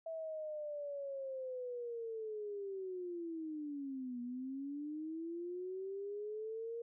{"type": "linear two-way sweep", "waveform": "sine", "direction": "down then up", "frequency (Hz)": [656, 240, 469.8], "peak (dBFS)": -40, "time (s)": [0.06, 6.82], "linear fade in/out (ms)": 5, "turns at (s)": 4.21, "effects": []}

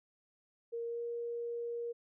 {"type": "tone with pitch glide", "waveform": "sine", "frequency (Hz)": [466.2, 471.3], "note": ["A#4", "A#4"], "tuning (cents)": [0, 19], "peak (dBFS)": -36, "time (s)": [0.72, 1.93], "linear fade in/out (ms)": 20, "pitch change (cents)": 19, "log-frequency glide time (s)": [0.85, 1.01], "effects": []}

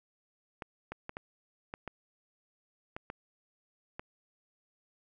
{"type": "clicks", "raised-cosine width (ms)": 0.5, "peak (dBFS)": -24, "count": 9, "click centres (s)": [0.622, 0.92, 1.094, 1.169, 1.739, 1.877, 2.965, 3.101, 3.995], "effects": []}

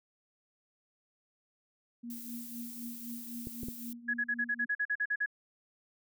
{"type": "tone with tremolo", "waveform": "sine", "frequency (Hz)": 236.9, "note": "A#3", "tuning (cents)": 28, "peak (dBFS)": -38, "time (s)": [2.03, 4.66], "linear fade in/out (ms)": 10, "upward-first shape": "triangle", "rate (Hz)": 3.9, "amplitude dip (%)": 80}
{"type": "noise", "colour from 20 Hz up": "violet", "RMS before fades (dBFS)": -46, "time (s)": [2.1, 3.93], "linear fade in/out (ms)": 2}
{"type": "clicks", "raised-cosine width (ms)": 3, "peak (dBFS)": -28, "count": 3, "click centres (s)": [3.471, 3.633, 3.685]}
{"type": "tone bursts", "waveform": "sine", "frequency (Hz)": 1678, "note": "G#6", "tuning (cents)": 17, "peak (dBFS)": -28, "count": 12, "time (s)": [4.08, 5.261], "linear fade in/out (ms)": 10, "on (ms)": 59, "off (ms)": 43}
{"effects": []}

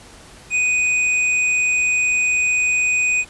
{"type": "tone with hard clipping", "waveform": "triangle", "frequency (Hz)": 2489, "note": "D#7", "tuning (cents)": 0, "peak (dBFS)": -17, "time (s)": [0.5, 3.25], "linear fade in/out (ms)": 50, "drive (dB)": 14, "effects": ["pink hiss -43 dBFS RMS until 3.29 s", "resampled to 24000 Hz"]}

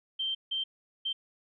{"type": "tone bursts at uneven times", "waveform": "sine", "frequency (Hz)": 3136, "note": "G7", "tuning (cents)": 0, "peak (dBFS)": -29, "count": 3, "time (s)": [[0.19, 0.35], [0.51, 0.64], [1.05, 1.13]], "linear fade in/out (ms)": 10, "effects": []}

